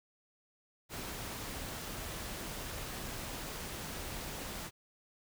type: noise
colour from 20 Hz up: pink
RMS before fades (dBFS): -42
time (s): 0.89-4.71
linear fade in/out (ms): 50
effects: none